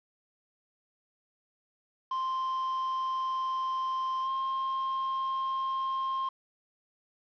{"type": "tone with pitch glide", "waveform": "triangle", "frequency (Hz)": [1046.5, 1061.7], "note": ["C6", "C6"], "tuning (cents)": [0, 25], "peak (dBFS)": -27, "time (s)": [2.11, 6.29], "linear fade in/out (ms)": 5, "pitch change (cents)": 25, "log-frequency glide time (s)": [4.22, 4.29], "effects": ["resampled to 11025 Hz", "9-bit"]}